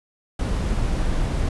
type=noise; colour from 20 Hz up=brown; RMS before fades=-22 dBFS; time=0.39-1.49 s; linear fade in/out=5 ms; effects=resampled to 24000 Hz